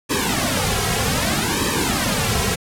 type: noise with flanger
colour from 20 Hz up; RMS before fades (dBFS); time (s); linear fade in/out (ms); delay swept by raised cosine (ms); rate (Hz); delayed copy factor
pink; -20; 0.09-2.56; 20; 1.4 to 3.4; 0.64; -1
effects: low-pass 12000 Hz 12 dB/octave